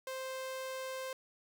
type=tone; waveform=sawtooth; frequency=523.3 Hz; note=C5; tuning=in tune; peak=-35 dBFS; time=0.07-1.13 s; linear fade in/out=2 ms; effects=none